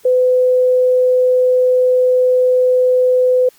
sine tone, 505 Hz, B4, 39 cents sharp, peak -9 dBFS, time 0.05-3.49 s, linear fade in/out 5 ms, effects white hiss -50 dBFS RMS until 3.58 s + Opus 48 kbps

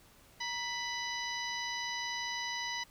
harmonic tone with a mistuned harmonic, 992 Hz, B5, 7 cents sharp, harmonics 1 / 2 / 3 / 4 / 5 / 6, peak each -41 / -39 / -44 / -43 / -44 / -46 dBFS, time 0.4-2.84 s, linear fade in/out 10 ms, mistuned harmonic 1, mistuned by -80 cents, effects pink hiss -61 dBFS RMS until 2.9 s

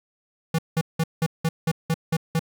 square tone bursts, 162.5 Hz, E3, 24 cents flat, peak -20 dBFS, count 9, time 0.54-2.394 s, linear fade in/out 5 ms, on 46 ms, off 180 ms, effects 10-bit

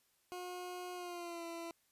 20% pulse tone with pitch glide, 360 to 335.9 Hz, F#4 to E4, -47 to +33 cents, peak -38 dBFS, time 0.32-1.71 s, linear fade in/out 0 ms, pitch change -120 cents, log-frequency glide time 0.94-1.44 s, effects white hiss -75 dBFS RMS until 1.91 s + resampled to 32000 Hz

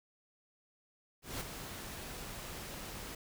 pink noise with ADSR envelope, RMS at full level -38 dBFS, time 1.22-3.15 s, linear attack 190 ms, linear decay 7 ms, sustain -7 dB, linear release 4 ms, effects none

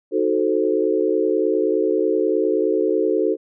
sine chord, D# diminished seventh, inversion none, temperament equal, 311.1 / 370 / 440 / 523.3 Hz, D#4 / F#4 / A4 / C5, 0 / 0 / 0 / 0 cents, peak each -23 / -21 / -20 / -25 dBFS, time 0.11-3.37 s, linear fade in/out 50 ms, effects none

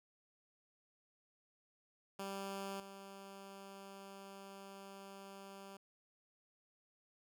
10% pulse tone with level steps, 196 Hz, G3, in tune, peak -34 / -43 dBFS, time 2.19-5.77 s, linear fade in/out 5 ms, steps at 2.8 s, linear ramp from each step 2 ms, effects none

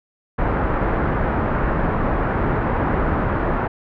pink low-pass noise, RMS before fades -20 dBFS, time 0.38-3.68 s, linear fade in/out 10 ms, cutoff 1600 Hz, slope 24 dB/octave, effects none

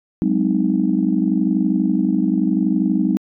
sine chord, Ab dominant seventh, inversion third, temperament just, 186.89 / 207.7 / 259.6 / 311.5 Hz, Gb3 / Ab3 / C4 / Eb4, +18 / 0 / -13 / +2 cents, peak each -20 dBFS, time 0.22-3.17 s, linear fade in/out 0 ms, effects tanh soft clip ceiling -4 dBFS

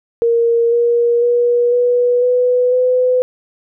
sine tone with pitch steps, 466.2 / 473.5 / 481 / 488.5 / 496.2 / 504 Hz, A#4 / A#4 / B4 / B4 / B4 / B4, 0 / +27 / -46 / -19 / +8 / +35 cents, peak -10 dBFS, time 0.22-3.22 s, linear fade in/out 0 ms, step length 500 ms, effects none

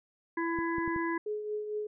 harmonic tone, 334.1 Hz, E4, 23 cents sharp, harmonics 1 / 3 / 5 / 6, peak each -31 / -35 / -38 / -41 dBFS, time 0.37-1.18 s, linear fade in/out 5 ms
clicks, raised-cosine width 3 ms, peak -27 dBFS, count 4, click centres 0.588 / 0.783 / 0.878 / 0.962 s
sine tone with tremolo, 422.6 Hz, G#4, 30 cents sharp, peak -30 dBFS, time 1.26-1.87 s, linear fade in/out 5 ms, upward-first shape triangle, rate 4.4 Hz, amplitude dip 55%
effects none

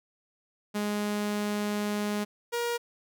sawtooth tone pair in turn, 207.7 / 474.1 Hz, G#3 / A#4, 0 / +29 cents, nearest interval octave + major second, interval 1429 cents, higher second, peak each -24 / -24 dBFS, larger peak neither, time 0.74-2.25 / 2.52-2.78 s, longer first, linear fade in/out 20 ms, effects none

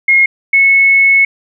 sine tone pair in turn, 2151 / 2197 Hz, C7 / C#7, +47 / -16 cents, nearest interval unison, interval 37 cents, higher second, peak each -5 dBFS, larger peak neither, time 0.08-0.26 / 0.53-1.25 s, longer second, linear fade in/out 5 ms, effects none

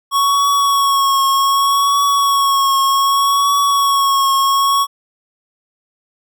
square tone with vibrato, 1108 Hz, C#6, 1 cent flat, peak -12 dBFS, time 0.11-4.87 s, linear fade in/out 50 ms, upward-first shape triangle, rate 0.65 Hz, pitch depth 33 cents each way, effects none

